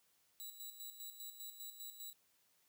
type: tone with tremolo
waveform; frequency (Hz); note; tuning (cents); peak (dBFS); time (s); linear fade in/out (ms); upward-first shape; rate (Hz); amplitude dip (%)
10% pulse; 3922; B7; -13; -39; 0.4-2.13; 0; square; 5; 60
effects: white hiss -75 dBFS RMS until 2.68 s + high-pass 60 Hz 12 dB/octave